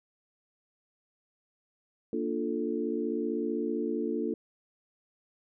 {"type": "chord", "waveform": "sine", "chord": "Bb major seventh", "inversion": "none", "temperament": "equal", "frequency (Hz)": [233.1, 293.7, 349.2, 440], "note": ["Bb3", "D4", "F4", "A4"], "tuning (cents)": [0, 0, 0, 0], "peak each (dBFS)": -34, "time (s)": [2.13, 4.34], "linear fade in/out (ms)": 2, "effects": []}